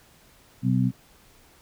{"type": "harmonic tone", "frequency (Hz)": 63.4, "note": "B1", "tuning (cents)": 46, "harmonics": [2, 3, 4], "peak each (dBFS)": [-22, -24, -25], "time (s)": [0.62, 0.92], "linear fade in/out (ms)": 50, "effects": ["pink hiss -56 dBFS RMS until 1.61 s"]}